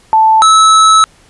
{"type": "tone pair in turn", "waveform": ["sine", "square"], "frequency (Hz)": [880, 1300.4], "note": ["A5", "E6"], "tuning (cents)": [0, -24], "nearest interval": "perfect fifth", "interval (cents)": 676, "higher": "second", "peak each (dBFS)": -4, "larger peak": "neither", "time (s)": [[0.13, 0.42], [0.42, 1.04]], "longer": "second", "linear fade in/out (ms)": 0, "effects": ["pink hiss -46 dBFS RMS until 1.29 s", "resampled to 24000 Hz"]}